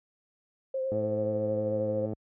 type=tone with vibrato; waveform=sine; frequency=527 Hz; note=C5; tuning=12 cents sharp; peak=-28 dBFS; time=0.74-2.06 s; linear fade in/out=5 ms; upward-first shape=triangle; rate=9.3 Hz; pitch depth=28 cents each way
type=click train; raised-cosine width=2 ms; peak=-22 dBFS; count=132; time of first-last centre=0.92-2.133 s; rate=108 Hz
effects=high-pass 60 Hz 12 dB/octave